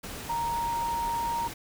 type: tone in noise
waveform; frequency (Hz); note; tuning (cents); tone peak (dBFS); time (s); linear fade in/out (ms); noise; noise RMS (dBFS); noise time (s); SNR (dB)
sine; 933; A#5; +1; -27; 0.29-1.48; 10; pink; -39; 0.03-1.54; +9
effects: none